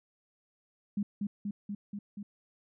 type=tone with echo; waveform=sine; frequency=203.9 Hz; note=G#3; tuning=32 cents flat; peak=-28 dBFS; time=0.97-1.03 s; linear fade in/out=5 ms; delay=240 ms; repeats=5; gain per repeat=-2 dB; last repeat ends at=2.23 s; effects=none